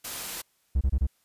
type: noise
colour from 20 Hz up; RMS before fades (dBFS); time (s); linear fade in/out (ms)
white; -35; 0.04-0.42; 10
type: tone bursts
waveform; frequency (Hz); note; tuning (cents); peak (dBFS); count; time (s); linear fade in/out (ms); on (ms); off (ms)
triangle; 66; C2; +16; -18; 4; 0.75-1.069; 10; 61; 25
effects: white hiss -69 dBFS RMS until 1.24 s + resampled to 32000 Hz